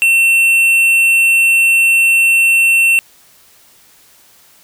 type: tone with hard clipping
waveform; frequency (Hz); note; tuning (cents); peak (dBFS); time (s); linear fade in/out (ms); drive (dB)
triangle; 2700; E7; +41; -9; 0.02-2.99; 0; 11
effects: white hiss -47 dBFS RMS until 4.63 s